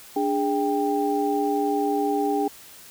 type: tone cluster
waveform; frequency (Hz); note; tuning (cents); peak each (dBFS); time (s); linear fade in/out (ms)
sine; 292 / 411.1 / 791; D4 / G#4 / G5; -10 / -18 / +15; -25; 0.16-2.48; 5
effects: white hiss -46 dBFS RMS until 2.9 s